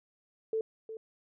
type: tone with echo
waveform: sine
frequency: 442.8 Hz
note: A4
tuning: 11 cents sharp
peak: -28 dBFS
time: 0.53-0.61 s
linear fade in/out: 2 ms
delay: 360 ms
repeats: 1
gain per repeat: -11 dB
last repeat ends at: 0.97 s
effects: none